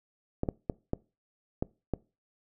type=clicks; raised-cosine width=2 ms; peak=-15 dBFS; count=6; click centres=0.434 / 0.488 / 0.698 / 0.934 / 1.625 / 1.937 s; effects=noise-tail reverb RT60 0.3 s tail -23 dB re dry